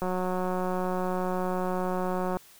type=click train; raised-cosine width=1 ms; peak=-17 dBFS; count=431; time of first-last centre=0.02-2.37 s; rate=183 Hz; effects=white hiss -54 dBFS RMS until 2.59 s